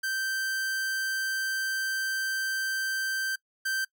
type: tone pair in turn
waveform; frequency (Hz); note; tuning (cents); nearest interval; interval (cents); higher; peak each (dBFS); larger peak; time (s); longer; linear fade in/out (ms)
45% pulse; 1560 / 1560; G6 / G6; -9 / -9; unison; 0; neither; -28 / -27; second; 0.03-3.36 / 3.65-3.85; first; 10
effects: noise-tail reverb RT60 0.1 s tail -24 dB re dry